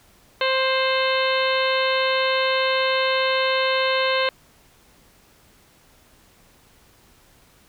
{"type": "harmonic tone with a mistuned harmonic", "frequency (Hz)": 525, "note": "C5", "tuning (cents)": 6, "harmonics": [1, 2, 3, 4, 5, 6, 7, 8], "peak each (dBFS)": [-22, -25, -27, -28, -29, -30, -30, -31], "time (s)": [0.41, 4.29], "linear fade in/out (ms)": 2, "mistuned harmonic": 6, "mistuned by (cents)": -54, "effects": ["pink hiss -55 dBFS RMS until 7.68 s"]}